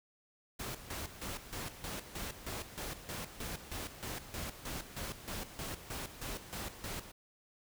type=noise with tremolo; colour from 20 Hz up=pink; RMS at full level=-41 dBFS; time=0.59-7.12 s; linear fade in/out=10 ms; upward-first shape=square; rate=3.2 Hz; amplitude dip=70%; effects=none